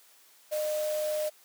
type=tone in noise; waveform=sine; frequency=610 Hz; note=D#5; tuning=34 cents flat; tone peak=-27 dBFS; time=0.51-1.3 s; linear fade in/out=20 ms; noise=white; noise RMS=-41 dBFS; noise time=0.51-1.3 s; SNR=+11 dB; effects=white hiss -59 dBFS RMS until 1.44 s + high-pass 400 Hz 12 dB/octave